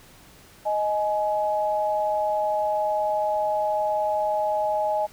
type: tone pair together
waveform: sine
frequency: 623 / 842 Hz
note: D#5 / G#5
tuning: +2 / +24 cents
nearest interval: perfect fourth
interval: 522 cents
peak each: -24 dBFS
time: 0.65-5.07 s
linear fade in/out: 20 ms
effects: pink hiss -51 dBFS RMS until 5.12 s